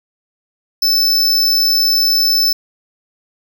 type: tone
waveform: square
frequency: 5274 Hz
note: E8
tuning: in tune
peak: -11 dBFS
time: 0.82-2.53 s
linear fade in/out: 5 ms
effects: none